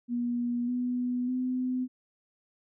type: tone with pitch steps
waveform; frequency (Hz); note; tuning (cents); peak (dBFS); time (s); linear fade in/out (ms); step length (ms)
sine; 240.8 / 247.3 / 253.9; B3 / B3 / B3; -44 / +3 / +48; -27; 0.08-1.88; 50; 600
effects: none